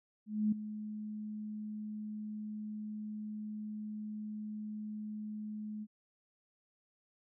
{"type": "tone with ADSR envelope", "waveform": "sine", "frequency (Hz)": 212.7, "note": "G#3", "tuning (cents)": 42, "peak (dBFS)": -26, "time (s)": [0.26, 5.87], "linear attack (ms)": 260, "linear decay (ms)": 7, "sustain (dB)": -13, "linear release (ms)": 47, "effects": []}